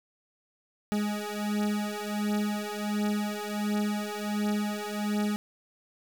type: beating tone pair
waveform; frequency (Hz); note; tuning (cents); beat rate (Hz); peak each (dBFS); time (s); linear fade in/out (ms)
40% pulse; 207.7 / 209.1; G#3 / G#3; 0 / +12; 1.4; -30; 0.92-5.36; 0
effects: 9-bit